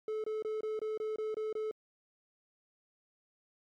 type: tone bursts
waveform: triangle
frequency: 433.3 Hz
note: A4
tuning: 27 cents flat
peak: -31 dBFS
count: 9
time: 0.08-1.712 s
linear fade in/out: 2 ms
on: 160 ms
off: 24 ms
effects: MP3 96 kbps